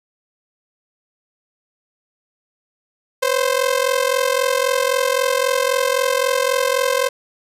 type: ring-modulated tone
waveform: sawtooth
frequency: 521 Hz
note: C5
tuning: 7 cents flat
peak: -9 dBFS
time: 3.22-7.09 s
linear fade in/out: 10 ms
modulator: 21.9 Hz
effects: resampled to 32000 Hz + 8-bit